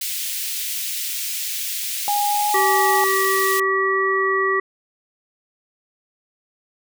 white high-pass noise, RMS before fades -26 dBFS, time 0.01-3.6 s, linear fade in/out 5 ms, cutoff 2200 Hz, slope 24 dB/octave
sine tone with pitch glide, 820 to 835.3 Hz, G#5 to G#5, -22 to +10 cents, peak -18 dBFS, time 2.08-3.04 s, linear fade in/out 0 ms, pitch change +32 cents, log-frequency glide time 2.24-2.54 s
harmonic tone, 385.5 Hz, G4, 29 cents flat, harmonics 1 / 3 / 5, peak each -21 / -21 / -21 dBFS, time 2.54-4.6 s, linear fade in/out 5 ms
effects none

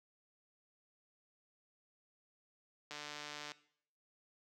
click train, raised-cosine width 0.2 ms, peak -28 dBFS, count 91, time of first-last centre 2.91-3.518 s, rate 148 Hz, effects noise-tail reverb RT60 0.6 s tail -18 dB re dry + high-pass 200 Hz 12 dB/octave

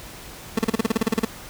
30% pulse tone bursts, 223.4 Hz, A3, 27 cents sharp, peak -14 dBFS, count 13, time 0.57-1.25 s, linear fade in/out 5 ms, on 20 ms, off 35 ms, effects pink hiss -40 dBFS RMS until 1.49 s

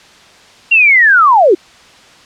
sine linear sweep, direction down, 2794 to 320.8 Hz, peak -4 dBFS, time 0.71-1.55 s, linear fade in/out 10 ms, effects white hiss -41 dBFS RMS until 2.25 s + low-pass 5000 Hz 12 dB/octave

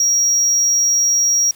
triangle tone, 5660 Hz, F8, 22 cents sharp, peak -11 dBFS, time 0-1.51 s, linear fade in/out 2 ms, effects white hiss -46 dBFS RMS until 1.55 s

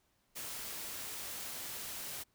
white noise, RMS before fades -43 dBFS, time 0.35-2.24 s, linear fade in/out 20 ms, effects pink hiss -75 dBFS RMS until 2.34 s

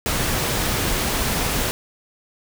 pink noise, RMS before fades -22 dBFS, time 0.06-1.71 s, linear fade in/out 0 ms, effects none

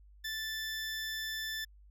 20% pulse tone, 1760 Hz, A6, in tune, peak -31 dBFS, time 0.24-1.65 s, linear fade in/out 10 ms, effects added 50 Hz sine -55 dBFS peak until 1.9 s

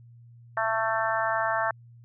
harmonic tone, 222.6 Hz, A3, 20 cents sharp, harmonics 3 / 4 / 5 / 6 / 7 / 8, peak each -29 / -30 / -31 / -32 / -32 / -33 dBFS, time 0.57-1.71 s, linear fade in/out 2 ms, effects added 118 Hz sine -48 dBFS peak until 2.04 s

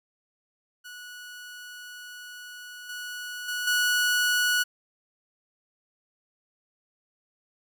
sawtooth tone with level steps, 1468 Hz, F#6, 14 cents flat, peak -37 / -31 / -25 / -18 dBFS, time 0.84-4.64 s, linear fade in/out 20 ms, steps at 2.89 / 3.48 / 3.67 s, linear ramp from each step 5 ms, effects none

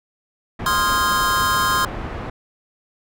pink low-pass noise, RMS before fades -29 dBFS, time 0.59-2.3 s, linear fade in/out 5 ms, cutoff 1600 Hz, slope 12 dB/octave
square chord, F minor seventh, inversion second, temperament equal with one note detuned, 1046.5 / 1244.5 / 1396.9 / 1639.3 Hz, C6 / Eb6 / F6 / Ab6, 0 / 0 / 0 / -23 cents, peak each -20 / -24 / -25 / -26 dBFS, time 0.66-1.85 s, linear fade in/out 2 ms
effects none

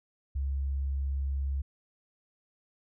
sine tone, 68.5 Hz, C#2, 20 cents flat, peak -28 dBFS, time 0.35-1.62 s, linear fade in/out 10 ms, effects none

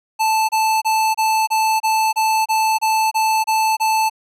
square tone bursts, 878 Hz, A5, 4 cents flat, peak -15 dBFS, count 12, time 0.19-4.098 s, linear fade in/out 20 ms, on 300 ms, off 28 ms, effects resampled to 32000 Hz

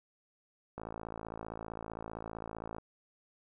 click train, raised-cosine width 1 ms, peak -27 dBFS, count 112, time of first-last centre 0.78-2.784 s, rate 55.4 Hz, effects none

